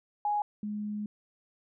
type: tone pair in turn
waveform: sine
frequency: 830.6 / 209.3 Hz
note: G#5 / G#3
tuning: 0 / +14 cents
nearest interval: 2 octaves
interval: 2386 cents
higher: first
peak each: -26 / -32 dBFS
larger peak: first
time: 0.25-0.42 / 0.63-1.06 s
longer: second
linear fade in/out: 2 ms
effects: none